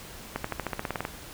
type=accelerating click train; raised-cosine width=0.5 ms; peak=-14 dBFS; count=12; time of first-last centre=0.36-1.051 s; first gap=84 ms; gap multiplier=0.94; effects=pink hiss -44 dBFS RMS until 1.33 s